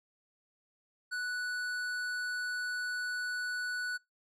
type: tone with hard clipping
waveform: sine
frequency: 1480 Hz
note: F#6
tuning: in tune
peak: -35 dBFS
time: 1.11-3.98 s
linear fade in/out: 20 ms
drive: 11 dB
effects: noise-tail reverb RT60 0.2 s tail -25 dB re dry